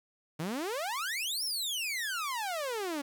sawtooth exponential two-way sweep, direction up then down, 147 to 5588 to 273.2 Hz, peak -29 dBFS, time 0.39-3.02 s, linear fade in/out 10 ms, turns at 1.44 s, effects 10-bit

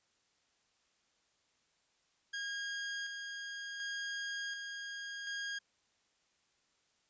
sawtooth tone with tremolo, 1629 Hz, G#6, 34 cents flat, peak -34 dBFS, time 2.33-5.59 s, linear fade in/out 10 ms, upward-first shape square, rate 0.68 Hz, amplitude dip 35%, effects white hiss -75 dBFS RMS until 7.09 s + resampled to 16000 Hz

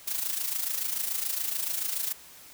blue noise with amplitude modulation, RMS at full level -28 dBFS, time 0.07-2.13 s, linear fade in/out 10 ms, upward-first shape sine, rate 27 Hz, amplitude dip 65%, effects white hiss -50 dBFS RMS until 2.53 s

